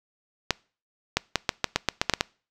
clicks, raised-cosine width 0.2 ms, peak -3 dBFS, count 11, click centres 0.507 / 1.17 / 1.357 / 1.492 / 1.643 / 1.76 / 1.887 / 2.015 / 2.097 / 2.137 / 2.209 s, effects noise-tail reverb RT60 0.4 s tail -25 dB re dry

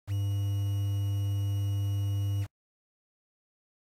triangle tone with quantisation, 100 Hz, G2, 35 cents sharp, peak -25 dBFS, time 0.07-2.47 s, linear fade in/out 50 ms, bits 8, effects noise-tail reverb RT60 0.1 s tail -25 dB re dry + AAC 48 kbps

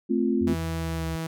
sine chord, F major, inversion first, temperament equal, 220 / 261.6 / 349.2 Hz, A3 / C4 / F4, 0 / 0 / 0 cents, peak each -25 / -25 / -26 dBFS, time 0.09-0.55 s, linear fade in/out 20 ms
sine exponential sweep, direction down, 87.7 to 73.4 Hz, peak -31 dBFS, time 0.41-1.16 s, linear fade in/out 5 ms
sawtooth tone with pitch glide, 163.7 to 162.66 Hz, E3 to E3, -12 to -23 cents, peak -25 dBFS, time 0.47-1.27 s, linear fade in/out 5 ms, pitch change -11 cents, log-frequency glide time 0.95-1.03 s
effects none

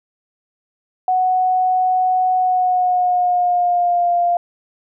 sine tone with pitch glide, 740 to 698.5 Hz, F#5 to F5, 0 to 0 cents, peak -13 dBFS, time 1.08-4.37 s, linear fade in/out 2 ms, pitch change -100 cents, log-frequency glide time 2.36-4.11 s, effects none

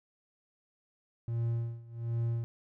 triangle tone with tremolo, 116.54 Hz, A#2, in tune, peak -26 dBFS, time 1.28-2.44 s, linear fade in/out 0 ms, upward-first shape sine, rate 1.3 Hz, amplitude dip 90%, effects none

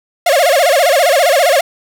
45% pulse tone with vibrato, 622.3 Hz, D#5, in tune, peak -8 dBFS, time 0.26-1.61 s, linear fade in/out 5 ms, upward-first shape sine, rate 15 Hz, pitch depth 260 cents each way, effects none

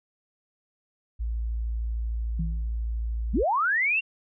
sine tone, 56.6 Hz, A1, 50 cents sharp, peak -26 dBFS, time 1.19-3.44 s, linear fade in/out 20 ms
sine tone with exponential decay, 164.2 Hz, E3, 6 cents flat, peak -25 dBFS, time 2.39-2.77 s, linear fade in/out 5 ms, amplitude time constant 81 ms
sine linear sweep, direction up, 147.1 to 2794 Hz, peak -21 dBFS, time 3.33-4.01 s, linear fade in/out 20 ms
effects none

